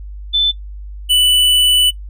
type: tone pair in turn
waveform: sine / square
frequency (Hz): 3520 / 2977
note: A7 / F#7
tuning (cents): 0 / +10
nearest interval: minor third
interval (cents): 290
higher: first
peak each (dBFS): -10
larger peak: neither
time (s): 0.33-0.52 / 1.09-1.91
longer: second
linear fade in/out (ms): 20
effects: noise-tail reverb RT60 0.1 s tail -20 dB re dry + added 50 Hz sine -27 dBFS peak until 2.09 s